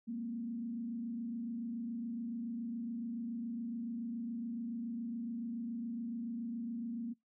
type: tone with frequency modulation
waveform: sine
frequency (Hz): 233.1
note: A#3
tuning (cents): 0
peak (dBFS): -37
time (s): 0.07-7.14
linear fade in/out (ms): 20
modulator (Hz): 27.1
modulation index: 0.59
effects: noise-tail reverb RT60 0.2 s tail -25 dB re dry